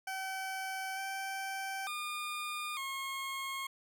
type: tone with pitch steps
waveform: 20% pulse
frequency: 765 / 775 / 1212 / 1082 Hz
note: G5 / G5 / D#6 / C#6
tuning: -42 / -20 / -46 / -42 cents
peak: -32 dBFS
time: 0.07-3.67 s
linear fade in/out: 5 ms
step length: 900 ms
effects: none

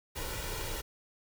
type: noise with comb filter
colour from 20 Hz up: pink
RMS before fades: -37 dBFS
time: 0.15-0.82 s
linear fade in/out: 20 ms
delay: 2.1 ms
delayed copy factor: +0.65
effects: none

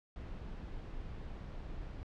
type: noise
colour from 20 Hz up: brown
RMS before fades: -44 dBFS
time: 0.16-2.03 s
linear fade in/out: 0 ms
effects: low-pass 4000 Hz 12 dB/octave

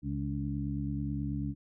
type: harmonic tone with a mistuned harmonic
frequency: 69.3 Hz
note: C#2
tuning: in tune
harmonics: 1 / 2 / 3 / 4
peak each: -38 / -35 / -38 / -37 dBFS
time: 0.02-1.55 s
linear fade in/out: 50 ms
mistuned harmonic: 4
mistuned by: +56 cents
effects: none

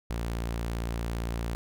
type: tone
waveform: sawtooth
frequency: 57.6 Hz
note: A#1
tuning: 20 cents flat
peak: -26 dBFS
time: 0.1-1.55 s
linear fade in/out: 0 ms
effects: none

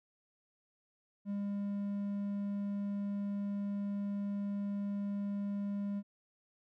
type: tone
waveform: triangle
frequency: 201.7 Hz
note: G3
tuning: 50 cents sharp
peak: -32 dBFS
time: 1.25-6.03 s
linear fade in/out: 50 ms
effects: none

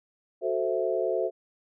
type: chord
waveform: sine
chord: F# half-diminished seventh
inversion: none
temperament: equal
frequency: 370 / 440 / 523.3 / 659.3 Hz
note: F#4 / A4 / C5 / E5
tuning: 0 / 0 / 0 / 0 cents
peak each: -30 dBFS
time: 0.41-1.31 s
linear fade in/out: 50 ms
effects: none

